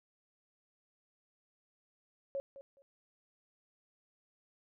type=tone with echo; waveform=sine; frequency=551 Hz; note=C#5; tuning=11 cents flat; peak=-34 dBFS; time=2.35-2.4 s; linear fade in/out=0 ms; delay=210 ms; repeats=2; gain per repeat=-14 dB; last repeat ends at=2.82 s; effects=none